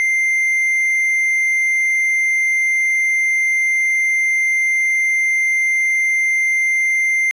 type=tone; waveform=triangle; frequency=2093 Hz; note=C7; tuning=in tune; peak=-12 dBFS; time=0-7.31 s; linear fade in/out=0 ms; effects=resampled to 32000 Hz